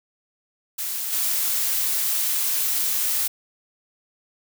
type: noise with level steps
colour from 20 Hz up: blue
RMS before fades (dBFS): -28 / -23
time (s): 0.78-3.28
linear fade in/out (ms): 10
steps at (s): 1.12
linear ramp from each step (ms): 10
effects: none